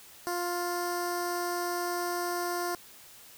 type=tone with notch filter; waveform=10% pulse; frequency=351.2 Hz; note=F4; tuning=10 cents sharp; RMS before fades=-32 dBFS; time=0.27-2.75 s; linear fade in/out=0 ms; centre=2500 Hz; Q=0.7; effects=white hiss -52 dBFS RMS until 3.37 s